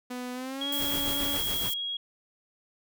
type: tone with pitch glide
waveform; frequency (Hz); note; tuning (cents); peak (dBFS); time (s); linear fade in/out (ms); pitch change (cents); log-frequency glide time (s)
sawtooth; 248.8 to 282.5; B3 to C#4; +13 to +33; -30; 0.1-1.38; 10; +220; 0.33-0.69
type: tone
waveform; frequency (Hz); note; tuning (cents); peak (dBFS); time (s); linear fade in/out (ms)
sine; 3297; G#7; -13; -30; 0.61-1.97; 5
type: noise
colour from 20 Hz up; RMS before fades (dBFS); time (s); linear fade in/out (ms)
violet; -33; 0.72-1.74; 5
type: noise with tremolo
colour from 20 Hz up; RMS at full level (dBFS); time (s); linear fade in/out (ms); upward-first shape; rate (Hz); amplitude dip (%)
pink; -35; 0.78-1.72; 50; sine; 7.1; 60
effects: none